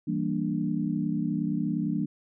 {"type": "chord", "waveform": "sine", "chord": "E half-diminished seventh", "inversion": "none", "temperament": "equal", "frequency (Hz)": [164.81, 196, 233.1, 293.7], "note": ["E3", "G3", "Bb3", "D4"], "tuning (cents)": [0, 0, 0, 0], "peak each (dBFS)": -31, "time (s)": [0.07, 2.06], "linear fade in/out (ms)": 10, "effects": []}